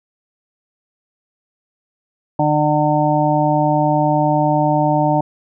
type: harmonic tone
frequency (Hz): 150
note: D3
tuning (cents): +37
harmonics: 1 / 2 / 4 / 5 / 6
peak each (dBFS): -19 / -19 / -19 / -19 / -19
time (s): 2.39-5.21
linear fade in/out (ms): 5
effects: none